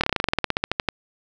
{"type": "slowing click train", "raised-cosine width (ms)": 0.3, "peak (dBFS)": -4, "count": 18, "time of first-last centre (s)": [0.01, 0.888], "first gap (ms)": 26, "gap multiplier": 1.08, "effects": []}